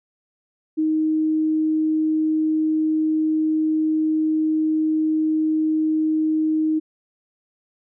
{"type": "tone", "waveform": "sine", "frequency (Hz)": 312.8, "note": "D#4", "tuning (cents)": 9, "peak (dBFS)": -17, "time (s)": [0.77, 6.8], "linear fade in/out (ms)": 20, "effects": []}